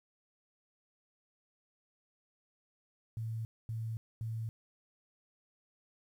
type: tone bursts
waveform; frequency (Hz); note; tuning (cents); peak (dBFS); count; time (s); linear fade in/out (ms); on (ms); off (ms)
sine; 112.6; A2; +40; -35; 3; 3.17-4.49; 0; 280; 240
effects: 11-bit